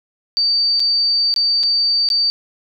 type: tone with dropouts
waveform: sine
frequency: 4615 Hz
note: D8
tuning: 31 cents flat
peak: -13 dBFS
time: 0.37-2.3 s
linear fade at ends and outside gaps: 0 ms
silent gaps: 0.796-0.802 / 1.34-1.362 / 1.631-1.635 / 2.088-2.102 s
effects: none